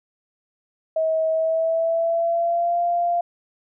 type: tone with pitch glide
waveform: sine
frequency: 640 to 693.9 Hz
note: D#5 to F5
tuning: +49 to -11 cents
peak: -18 dBFS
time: 0.96-3.21 s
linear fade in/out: 5 ms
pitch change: +140 cents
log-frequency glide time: 1.3-2.8 s
effects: none